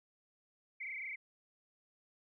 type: tone with frequency modulation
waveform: sine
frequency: 2186 Hz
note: C#7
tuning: 25 cents flat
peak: -40 dBFS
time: 0.8-1.16 s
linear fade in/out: 10 ms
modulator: 26.6 Hz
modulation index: 5.3
effects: none